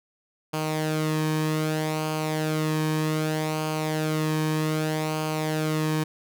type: tone with flanger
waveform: sawtooth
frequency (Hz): 155.56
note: D#3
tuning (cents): 0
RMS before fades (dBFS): -26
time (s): 0.53-6.04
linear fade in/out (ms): 10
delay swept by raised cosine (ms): 0.53 to 1.47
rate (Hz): 0.64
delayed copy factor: -0.55
effects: none